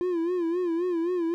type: tone with vibrato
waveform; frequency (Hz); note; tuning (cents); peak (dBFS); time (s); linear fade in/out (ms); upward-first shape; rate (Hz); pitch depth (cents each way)
triangle; 346.1; F4; -16; -22; 0.01-1.34; 0; sine; 3.8; 96
effects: none